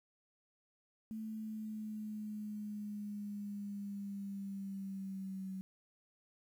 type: linear sweep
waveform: sine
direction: down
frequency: 220 to 189.3 Hz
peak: -40 dBFS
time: 1.11-5.61 s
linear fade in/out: 0 ms
effects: 11-bit